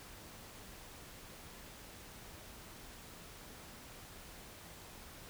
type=silence; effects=pink hiss -53 dBFS RMS until 5.29 s